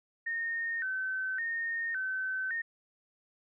sine tone with vibrato, 1678 Hz, G#6, 17 cents sharp, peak -31 dBFS, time 0.26-2.62 s, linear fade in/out 10 ms, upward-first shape square, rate 0.89 Hz, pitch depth 160 cents each way, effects none

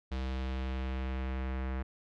square tone with low-pass filter sweep, 65.1 Hz, C2, 8 cents flat, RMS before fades -35 dBFS, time 0.11-1.83 s, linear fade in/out 10 ms, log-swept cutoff 4000 to 1900 Hz, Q 1.4, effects none

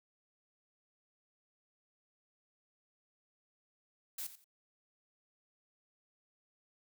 blue noise with echo, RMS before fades -41 dBFS, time 4.18-4.27 s, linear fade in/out 5 ms, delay 87 ms, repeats 2, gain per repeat -13 dB, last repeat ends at 4.444 s, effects none

